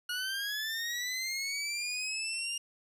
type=linear sweep; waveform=20% pulse; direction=up; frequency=1441 to 2823 Hz; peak=-28 dBFS; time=0.09-2.58 s; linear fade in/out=5 ms; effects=resampled to 32000 Hz + 11-bit